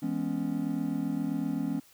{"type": "chord", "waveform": "triangle", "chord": "C# minor seventh", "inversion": "first", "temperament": "just", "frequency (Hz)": [166.31, 207.9, 249.5, 277.2], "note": ["E3", "G#3", "B3", "C#4"], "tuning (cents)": [16, 2, 18, 0], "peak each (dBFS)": [-34, -33, -32, -30], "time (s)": [0.02, 1.8], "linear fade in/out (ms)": 10, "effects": ["white hiss -59 dBFS RMS until 1.93 s"]}